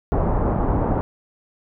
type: low-pass noise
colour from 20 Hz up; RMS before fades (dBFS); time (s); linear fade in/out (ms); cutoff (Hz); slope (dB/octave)
pink; -20; 0.12-1.01; 0; 1000; 24
effects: none